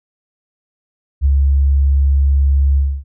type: tone with ADSR envelope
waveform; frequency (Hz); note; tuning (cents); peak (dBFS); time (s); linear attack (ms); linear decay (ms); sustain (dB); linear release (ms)
sine; 69.3; C#2; 0; -7; 1.21-3.04; 47; 6; -2; 270
effects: none